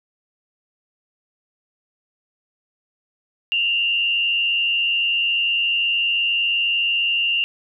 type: tone with frequency modulation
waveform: sine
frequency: 2794 Hz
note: F7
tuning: in tune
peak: -17 dBFS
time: 3.52-7.44 s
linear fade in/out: 0 ms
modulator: 88.4 Hz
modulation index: 0.82
effects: none